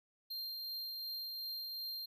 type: tone with tremolo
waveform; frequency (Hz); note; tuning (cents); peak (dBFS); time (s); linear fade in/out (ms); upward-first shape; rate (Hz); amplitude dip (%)
square; 4186; C8; 0; -40; 0.3-2.06; 10; triangle; 2.7; 25
effects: none